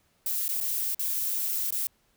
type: noise with dropouts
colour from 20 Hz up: violet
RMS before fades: -29 dBFS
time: 0.26-1.87 s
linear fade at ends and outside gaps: 1 ms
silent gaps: 0.481-0.49 / 0.603-0.61 / 0.946-0.994 / 1.706-1.724 s
effects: pink hiss -68 dBFS RMS until 2.16 s